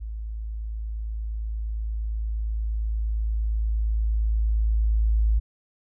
sine tone with level ramp, 54.3 Hz, A1, 22 cents flat, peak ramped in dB -30 to -17 dBFS, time 0-5.4 s, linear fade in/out 20 ms, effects none

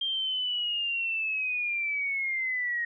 sine linear sweep, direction down, 3195 to 1871 Hz, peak -27 dBFS, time 0.01-2.85 s, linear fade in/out 5 ms, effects none

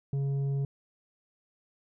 sine tone with tanh clipping, 138.59 Hz, C#3, in tune, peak -28 dBFS, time 0.13-0.65 s, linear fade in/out 2 ms, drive 6 dB, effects none

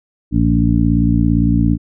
harmonic tone with a mistuned harmonic, 57.6 Hz, A#1, 20 cents flat, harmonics 1 / 2 / 3 / 4 / 5, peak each -17 / -17 / -17 / -17 / -17 dBFS, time 0.31-1.78 s, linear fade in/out 50 ms, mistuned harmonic 1, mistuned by +62 cents, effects none

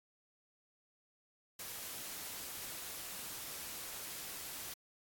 white noise, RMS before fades -45 dBFS, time 1.59-4.74 s, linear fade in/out 5 ms, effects AAC 64 kbps

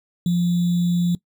sine tone with sample-and-hold, 174.61 Hz, F3, in tune, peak -16 dBFS, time 0.26-1.15 s, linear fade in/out 2 ms, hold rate 3675 Hz, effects noise-tail reverb RT60 0.1 s tail -20 dB re dry

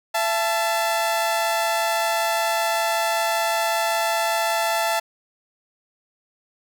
sawtooth tone pair together, 673 / 875.6 Hz, E5 / A5, +36 / -9 cents, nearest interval perfect fourth, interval 455 cents, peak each -19 dBFS, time 0.14-5 s, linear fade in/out 10 ms, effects none

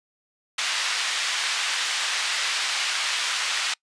white band-pass noise, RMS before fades -26 dBFS, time 0.58-3.74 s, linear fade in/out 5 ms, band 1300 to 4200 Hz, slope 12 dB/octave, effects noise-tail reverb RT60 0.1 s tail -26 dB re dry + resampled to 22050 Hz

